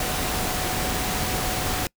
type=tone in noise; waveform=sine; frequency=740 Hz; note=F#5; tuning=in tune; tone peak=-33 dBFS; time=0-1.87 s; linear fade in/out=2 ms; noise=pink; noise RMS=-26 dBFS; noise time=0-1.87 s; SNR=-10 dB; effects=noise-tail reverb RT60 0.1 s tail -25 dB re dry